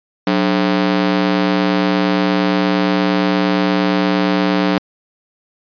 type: ring-modulated tone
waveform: sawtooth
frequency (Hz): 240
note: B3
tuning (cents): -49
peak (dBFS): -6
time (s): 0.27-4.78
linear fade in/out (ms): 0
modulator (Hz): 54.3
effects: resampled to 11025 Hz